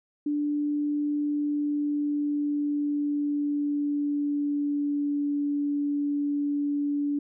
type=tone with pitch glide; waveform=sine; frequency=293.7 to 288.5 Hz; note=D4 to D4; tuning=0 to -31 cents; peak=-24 dBFS; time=0.26-7.19 s; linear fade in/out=5 ms; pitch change=-31 cents; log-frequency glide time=1.14-5.31 s; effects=none